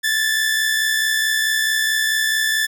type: tone pair together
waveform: sawtooth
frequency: 1695.4 / 1760 Hz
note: G#6 / A6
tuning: +35 / 0 cents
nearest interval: minor second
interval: 65 cents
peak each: -21 / -14 dBFS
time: 0.03-2.67 s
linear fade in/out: 20 ms
effects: none